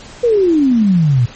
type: exponential sweep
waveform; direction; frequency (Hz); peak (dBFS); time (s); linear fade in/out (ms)
sine; down; 497.6 to 115.1; -8; 0.23-1.26; 10
effects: pink hiss -36 dBFS RMS until 1.35 s + MP3 32 kbps